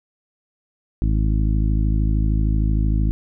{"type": "harmonic tone", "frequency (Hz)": 53.1, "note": "G#1", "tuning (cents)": 39, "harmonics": [1, 2, 3, 4, 5, 6], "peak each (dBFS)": [-17, -23, -27, -29, -31, -33], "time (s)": [1.02, 3.11], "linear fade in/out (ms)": 0, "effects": []}